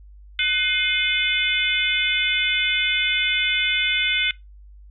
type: harmonic tone with a mistuned harmonic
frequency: 500 Hz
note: B4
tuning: 21 cents sharp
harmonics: 3 / 4 / 5 / 6 / 7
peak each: -27 / -23 / -27 / -25 / -24 dBFS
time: 0.39-4.31 s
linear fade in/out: 2 ms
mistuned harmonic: 4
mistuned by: +100 cents
effects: noise-tail reverb RT60 0.2 s tail -22 dB re dry + added 50 Hz sine -42 dBFS peak until 4.9 s